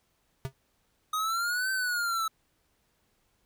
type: tone with exponential decay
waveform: square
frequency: 133.4 Hz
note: C3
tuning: 34 cents sharp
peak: -27 dBFS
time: 0.45-0.53 s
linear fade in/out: 0 ms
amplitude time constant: 16 ms
type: exponential two-way sweep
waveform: square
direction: up then down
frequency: 1244.5 to 1552 to 1302 Hz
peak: -28 dBFS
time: 1.13-2.28 s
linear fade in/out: 5 ms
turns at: 1.71 s
effects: pink hiss -72 dBFS RMS until 3.45 s